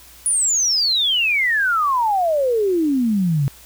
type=exponential sweep; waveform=sine; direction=down; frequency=9956 to 132.2 Hz; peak=-15 dBFS; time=0.26-3.48 s; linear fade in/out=0 ms; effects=added 60 Hz sine -50 dBFS peak until 3.65 s + white hiss -45 dBFS RMS until 3.65 s